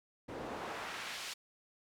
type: noise with band-pass filter sweep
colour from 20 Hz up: pink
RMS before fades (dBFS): -43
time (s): 0.28-1.34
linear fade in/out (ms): 10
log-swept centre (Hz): 360 to 4400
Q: 0.79
effects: none